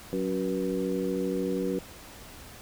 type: harmonic tone with a mistuned harmonic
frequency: 93.2 Hz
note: F#2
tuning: 13 cents sharp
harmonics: 2 / 3 / 4 / 5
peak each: -32 / -32 / -32 / -32 dBFS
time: 0.13-1.79 s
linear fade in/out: 0 ms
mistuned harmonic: 5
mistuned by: +55 cents
effects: pink hiss -47 dBFS RMS until 2.61 s